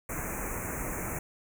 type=band-stop noise; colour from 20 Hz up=pink; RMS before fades=-35 dBFS; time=0.09-1.19 s; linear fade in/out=5 ms; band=2500 to 6200 Hz; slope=96 dB/octave; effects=none